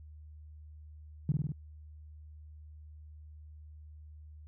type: tone with echo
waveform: sine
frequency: 146.6 Hz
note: D3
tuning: 3 cents flat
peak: -24 dBFS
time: 1.29-1.32 s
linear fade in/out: 2 ms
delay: 50 ms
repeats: 4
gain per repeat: -2 dB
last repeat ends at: 1.52 s
effects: added 76 Hz sine -48 dBFS peak until 4.47 s